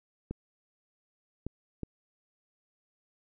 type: clicks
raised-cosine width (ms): 3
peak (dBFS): -22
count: 3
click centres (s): 0.31 / 1.466 / 1.833
effects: none